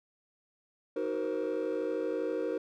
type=chord; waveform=triangle; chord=C half-diminished seventh; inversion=first; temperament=just; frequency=314 / 376.7 / 470.9 / 523.3 Hz; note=Eb4 / Gb4 / Bb4 / C5; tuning=+16 / +31 / +18 / 0 cents; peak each=-34 / -34 / -31 / -34 dBFS; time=0.96-2.58 s; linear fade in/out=5 ms; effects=tanh soft clip ceiling -23 dBFS